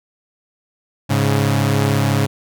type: tone pair together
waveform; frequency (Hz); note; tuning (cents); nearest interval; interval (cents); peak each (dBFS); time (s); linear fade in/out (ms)
sawtooth; 104.45 / 138.59; G#2 / C#3; +10 / 0; perfect fourth; 490; -13; 1.09-2.27; 20
effects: none